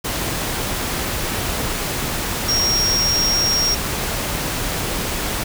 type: tone in noise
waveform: sine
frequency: 5588 Hz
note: F8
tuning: in tune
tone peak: -16 dBFS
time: 2.48-3.75 s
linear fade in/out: 10 ms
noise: pink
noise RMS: -23 dBFS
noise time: 0.04-5.44 s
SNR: +4 dB
effects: none